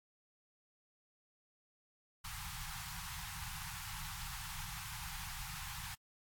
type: band-stop noise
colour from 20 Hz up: pink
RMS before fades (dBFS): -45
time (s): 2.24-5.95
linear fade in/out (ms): 10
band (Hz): 170 to 780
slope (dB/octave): 96
effects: AAC 64 kbps